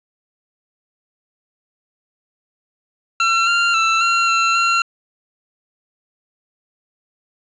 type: tone with pitch steps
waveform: 25% pulse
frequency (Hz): 1353 / 1388 / 1332 / 1370 / 1350 / 1369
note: E6 / F6 / E6 / F6 / E6 / F6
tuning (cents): +45 / -11 / +18 / -34 / +41 / -35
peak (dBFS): -10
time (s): 3.2-4.82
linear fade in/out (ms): 2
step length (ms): 270
effects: resampled to 16000 Hz + 7-bit